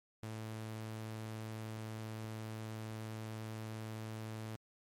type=tone; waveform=sawtooth; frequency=110 Hz; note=A2; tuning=in tune; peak=-38 dBFS; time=0.23-4.56 s; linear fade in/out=0 ms; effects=MP3 64 kbps